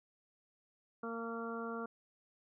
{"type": "harmonic tone with a mistuned harmonic", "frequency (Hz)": 230, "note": "A#3", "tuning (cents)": -23, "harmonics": [1, 2, 3, 4, 5, 6], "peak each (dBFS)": [-43, -43, -49, -53, -47, -46], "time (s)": [1.03, 1.86], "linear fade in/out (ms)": 5, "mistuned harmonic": 4, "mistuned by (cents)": -16, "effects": []}